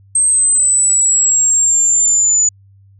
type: exponential sweep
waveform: sine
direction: down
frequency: 8372 to 6940 Hz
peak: -9 dBFS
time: 0.15-2.49 s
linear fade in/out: 5 ms
effects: added 98 Hz sine -43 dBFS peak until 2.99 s